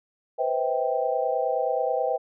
sine chord, C major seventh, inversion third, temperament equal with one note detuned, 493.9 / 523.3 / 644.2 / 784 Hz, B4 / C5 / E5 / G5, 0 / 0 / -40 / 0 cents, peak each -28 dBFS, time 0.38-2.18 s, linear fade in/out 20 ms, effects none

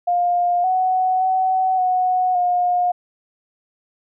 sine tone with pitch steps, 706 / 744 / 752 / 736 / 715 Hz, F5 / F#5 / F#5 / F#5 / F5, +19 / +9 / +28 / -9 / +41 cents, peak -15 dBFS, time 0.07-2.92 s, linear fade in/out 10 ms, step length 570 ms, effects none

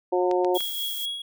harmonic tone, 180.5 Hz, F#3, 43 cents flat, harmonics 2 / 3 / 4 / 5, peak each -22 / -26 / -28 / -30 dBFS, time 0.12-0.58 s, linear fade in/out 10 ms
clicks, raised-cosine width 0.2 ms, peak -20 dBFS, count 3, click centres 0.313 / 0.447 / 0.606 s
violet noise, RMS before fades -34 dBFS, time 0.54-1.06 s, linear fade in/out 10 ms
triangle tone with tremolo, 3322 Hz, G#7, in tune, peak -25 dBFS, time 0.55-1.22 s, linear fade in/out 5 ms, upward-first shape triangle, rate 4.3 Hz, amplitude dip 55%
effects none

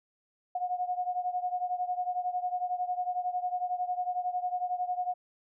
sine beating tone pair, 720 / 731 Hz, F#5 / F#5, -47 / -21 cents, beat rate 11 Hz, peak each -31 / -34 dBFS, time 0.55-5.14 s, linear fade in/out 5 ms, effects none

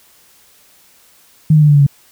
sine tone with pitch steps, 155.56 / 152.45 / 149.4 / 146.41 / 143.48 / 140.6 Hz, D#3 / D#3 / D3 / D3 / D3 / C#3, 0 / -35 / +30 / -5 / -40 / +25 cents, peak -5 dBFS, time 1.5-1.866 s, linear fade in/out 5 ms, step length 61 ms, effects white hiss -49 dBFS RMS until 2.11 s

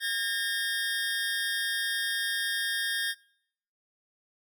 25% pulse tone pair together, 1625 / 1824 Hz, G#6 / A#6, -38 / -38 cents, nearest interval major second, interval 200 cents, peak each -27 dBFS, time 0-3.15 s, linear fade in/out 50 ms, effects noise-tail reverb RT60 0.7 s tail -24 dB re dry

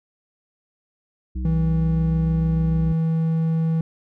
harmonic tone, 63 Hz, B1, 35 cents sharp, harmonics 1 / 3 / 5, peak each -24 / -34 / -38 dBFS, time 1.35-2.93 s, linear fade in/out 10 ms
triangle tone, 162.2 Hz, E3, 28 cents flat, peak -16 dBFS, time 1.45-3.81 s, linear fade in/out 2 ms
effects none

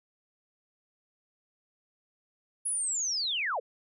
sine linear sweep, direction down, 10548 to 415.3 Hz, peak -28 dBFS, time 2.65-3.6 s, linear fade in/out 10 ms, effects none

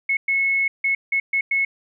sine tone bursts at uneven times, 2189 Hz, C#7, 22 cents flat, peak -17 dBFS, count 6, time 0.09-0.17 / 0.28-0.68 / 0.84-0.95 / 1.12-1.2 / 1.33-1.41 / 1.51-1.65 s, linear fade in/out 5 ms, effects none

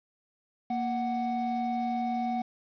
triangle tone pair together, 234 / 743 Hz, A#3 / F#5, +7 / +7 cents, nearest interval octave + minor sixth, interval 2000 cents, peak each -29 / -28 dBFS, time 0.7-2.42 s, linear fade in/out 5 ms, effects resampled to 11025 Hz + 9-bit

